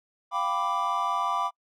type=chord; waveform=triangle; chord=G dominant seventh; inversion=third; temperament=equal with one note detuned; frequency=698.5 / 784 / 990.6 / 1174.7 Hz; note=F5 / G5 / B5 / D6; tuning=0 / 0 / +5 / 0 cents; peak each=-32 / -31 / -28 / -26 dBFS; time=0.31-1.51 s; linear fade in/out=50 ms; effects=noise-tail reverb RT60 0.1 s tail -26 dB re dry